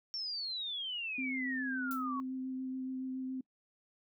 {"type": "exponential sweep", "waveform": "sine", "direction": "down", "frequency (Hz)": [5510, 1096], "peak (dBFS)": -36, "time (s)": [0.14, 2.2], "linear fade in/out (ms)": 0}
{"type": "tone with vibrato", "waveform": "sine", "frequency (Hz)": 260, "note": "C4", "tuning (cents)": -11, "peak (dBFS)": -36, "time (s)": [1.18, 3.41], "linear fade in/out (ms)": 5, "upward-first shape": "sine", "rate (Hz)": 7.1, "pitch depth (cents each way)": 11}
{"type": "noise with exponential decay", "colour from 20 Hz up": "violet", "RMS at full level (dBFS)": -41, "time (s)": [1.91, 2.06], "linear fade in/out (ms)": 0, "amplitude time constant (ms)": 31}
{"effects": ["noise-tail reverb RT60 0.1 s tail -25 dB re dry"]}